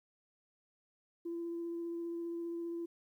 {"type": "tone with vibrato", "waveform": "sine", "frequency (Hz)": 338.8, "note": "E4", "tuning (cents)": 48, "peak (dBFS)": -36, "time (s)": [1.25, 2.86], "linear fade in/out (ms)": 10, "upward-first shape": "sine", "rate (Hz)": 15, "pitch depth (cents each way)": 10, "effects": ["tanh soft clip ceiling -33 dBFS", "12-bit"]}